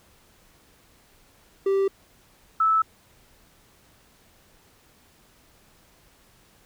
triangle / sine tone pair in turn, 390.6 / 1309.3 Hz, G4 / E6, -6 / -12 cents, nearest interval octave + major sixth, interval 2094 cents, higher second, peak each -17 dBFS, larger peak neither, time 1.66-1.88 / 2.6-2.82 s, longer neither, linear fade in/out 5 ms, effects pink hiss -58 dBFS RMS until 6.65 s

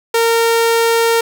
sawtooth tone, 460 Hz, A#4, 23 cents flat, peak -7 dBFS, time 0.14-1.21 s, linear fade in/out 5 ms, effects 7-bit

